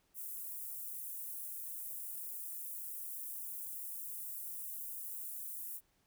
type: high-pass noise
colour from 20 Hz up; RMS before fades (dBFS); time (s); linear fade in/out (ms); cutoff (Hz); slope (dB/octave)
white; -44; 0.14-5.81; 50; 10000; 24
effects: pink hiss -75 dBFS RMS until 6.06 s